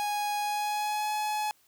45% pulse tone with pitch glide, 829 to 847.4 Hz, G#5 to G#5, -3 to +35 cents, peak -28 dBFS, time 0-1.51 s, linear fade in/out 0 ms, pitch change +38 cents, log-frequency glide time 0.39-1.12 s, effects white hiss -65 dBFS RMS until 1.67 s

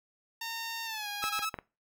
10% pulse tone with pitch glide, 915 to 819.9 Hz, A#5 to G#5, -32 to -22 cents, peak -27 dBFS, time 0.41-1.45 s, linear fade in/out 5 ms, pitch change -190 cents, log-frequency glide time 0.85-1.08 s
sawtooth tone bursts, 1300 Hz, E6, 24 cents flat, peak -27 dBFS, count 3, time 1.22-1.496 s, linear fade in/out 10 ms, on 78 ms, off 21 ms
clicks, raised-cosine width 0.5 ms, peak -21 / -25 / -20 / -24 dBFS, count 4, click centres 1.24 / 1.392 / 1.542 / 1.588 s
effects noise-tail reverb RT60 0.3 s tail -21 dB re dry

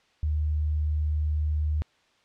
sine tone, 76 Hz, D#2, 40 cents flat, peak -23 dBFS, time 0.23-1.82 s, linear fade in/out 0 ms, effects white hiss -64 dBFS RMS until 2.24 s + low-pass 4000 Hz 12 dB/octave

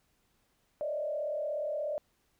sine tone with frequency modulation, 600 Hz, D5, 37 cents sharp, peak -31 dBFS, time 0.81-1.98 s, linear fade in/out 0 ms, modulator 36.8 Hz, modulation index 0.98, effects pink hiss -73 dBFS RMS until 2.39 s

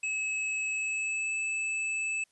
square tone with pitch glide, 2583 to 2619 Hz, E7 to E7, -36 to -12 cents, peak -30 dBFS, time 0.03-2.24 s, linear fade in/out 5 ms, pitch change +24 cents, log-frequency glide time 0.72-1.34 s, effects white hiss -70 dBFS RMS until 2.31 s + resampled to 24000 Hz

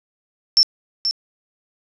sine tone with echo, 5380 Hz, E8, 34 cents sharp, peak -9 dBFS, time 0.57-0.63 s, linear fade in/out 0 ms, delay 480 ms, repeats 1, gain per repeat -8 dB, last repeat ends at 1.11 s, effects resampled to 24000 Hz + 8-bit

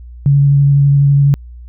sine tone with vibrato, 141.1 Hz, C#3, 31 cents sharp, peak -6 dBFS, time 0.26-1.34 s, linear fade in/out 0 ms, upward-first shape square, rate 12 Hz, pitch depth 10 cents each way, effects added 60 Hz sine -30 dBFS peak until 1.68 s

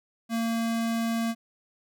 square tone, 228.8 Hz, A#3, 32 cents flat, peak -26 dBFS, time 0.29-1.35 s, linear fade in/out 50 ms, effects none

